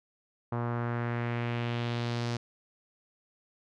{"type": "tone with low-pass filter sweep", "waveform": "sawtooth", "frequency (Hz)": 118.9, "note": "A#2", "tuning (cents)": 35, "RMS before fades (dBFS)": -32, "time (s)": [0.52, 2.37], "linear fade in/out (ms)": 5, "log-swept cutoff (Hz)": [1100, 5400], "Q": 1.9, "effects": []}